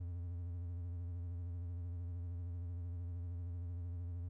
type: tone with vibrato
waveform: triangle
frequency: 87 Hz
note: F2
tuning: 6 cents flat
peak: -38 dBFS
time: 0-4.29 s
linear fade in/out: 10 ms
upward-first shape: sine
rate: 13 Hz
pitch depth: 54 cents each way
effects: none